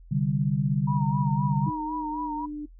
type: chord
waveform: sine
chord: C suspended second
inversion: none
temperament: just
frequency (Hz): 130.81 / 147.16 / 196.22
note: C3 / D3 / G3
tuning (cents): 0 / +4 / +2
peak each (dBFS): -28 / -24 / -28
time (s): 0.11-1.7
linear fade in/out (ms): 10
type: tone with vibrato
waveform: sine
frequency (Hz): 948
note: A#5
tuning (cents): +29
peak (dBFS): -30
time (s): 0.87-2.46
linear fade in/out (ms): 10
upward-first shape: sine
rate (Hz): 3.9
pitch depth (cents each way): 63
type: tone with pitch glide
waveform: sine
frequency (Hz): 308.1 to 297.4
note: D#4 to D4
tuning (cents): -17 to +22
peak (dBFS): -31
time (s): 1.66-2.66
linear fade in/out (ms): 10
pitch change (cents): -61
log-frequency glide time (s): 1.85-2.39
effects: noise-tail reverb RT60 0.1 s tail -19 dB re dry + added 42 Hz sine -46 dBFS peak until 2.79 s